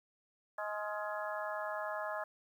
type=harmonic tone with a mistuned harmonic; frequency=210 Hz; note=G#3; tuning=19 cents sharp; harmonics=3 / 4 / 5 / 6 / 7 / 8; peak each=-40 / -44 / -44 / -45 / -48 / -44 dBFS; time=0.58-2.24 s; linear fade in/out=5 ms; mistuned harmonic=7; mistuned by=-82 cents; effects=11-bit